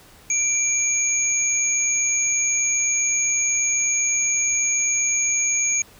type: tone pair together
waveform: sine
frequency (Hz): 2349 / 6644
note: D7 / G#8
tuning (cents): 0 / 0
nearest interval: octave + tritone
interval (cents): 1800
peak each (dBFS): -25 / -19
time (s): 0.3-5.82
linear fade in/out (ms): 2
effects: pink hiss -49 dBFS RMS until 5.99 s